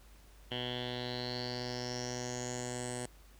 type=tone with low-pass filter sweep; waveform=10% pulse; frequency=123.47 Hz; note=B2; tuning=in tune; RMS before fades=-39 dBFS; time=0.51-3.06 s; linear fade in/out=5 ms; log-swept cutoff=3100 to 8600 Hz; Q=8.3; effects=added 50 Hz sine -56 dBFS peak until 3.39 s + pink hiss -63 dBFS RMS until 3.39 s